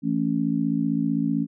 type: harmonic tone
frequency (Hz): 55.6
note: A1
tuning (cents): +19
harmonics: 3 / 4 / 5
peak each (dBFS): -27 / -25 / -24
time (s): 0.02-1.47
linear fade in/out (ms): 50
effects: none